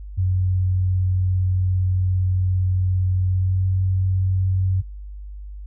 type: tone with pitch glide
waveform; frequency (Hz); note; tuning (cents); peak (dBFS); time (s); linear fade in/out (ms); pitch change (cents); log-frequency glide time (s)
sine; 92.5 to 93.9; F#2 to F#2; 0 to +26; -17; 0.17-4.82; 20; +26; 3.29-3.67
effects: noise-tail reverb RT60 0.2 s tail -21 dB re dry + added 50 Hz sine -32 dBFS peak until 5.66 s